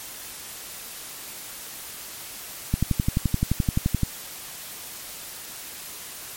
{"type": "click train", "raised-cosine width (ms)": 5, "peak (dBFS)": -8, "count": 16, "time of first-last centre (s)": [2.74, 4.033], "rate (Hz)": 11.6, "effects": ["white hiss -38 dBFS RMS until 6.36 s", "MP3 64 kbps"]}